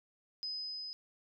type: tone with level ramp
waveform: sine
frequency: 5030 Hz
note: D#8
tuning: 18 cents sharp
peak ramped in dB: -36 to -41 dBFS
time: 0.43-0.93 s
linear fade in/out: 0 ms
effects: none